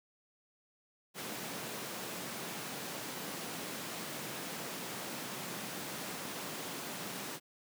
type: high-pass noise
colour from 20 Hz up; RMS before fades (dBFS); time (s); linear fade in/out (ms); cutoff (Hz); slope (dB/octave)
pink; -42; 1.14-7.4; 50; 150; 24
effects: none